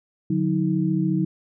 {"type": "tone cluster", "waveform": "sine", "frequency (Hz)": [147.7, 181.9, 317.6], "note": ["D3", "F#3", "D#4"], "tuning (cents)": [10, -29, 36], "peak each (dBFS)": [-25, -22, -24], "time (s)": [0.3, 1.25], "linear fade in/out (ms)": 5, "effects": []}